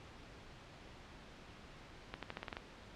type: accelerating click train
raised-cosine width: 0.3 ms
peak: -25 dBFS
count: 8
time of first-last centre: 2.14-2.569 s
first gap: 87 ms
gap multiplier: 0.88
effects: pink hiss -55 dBFS RMS until 2.95 s + low-pass 4000 Hz 12 dB/octave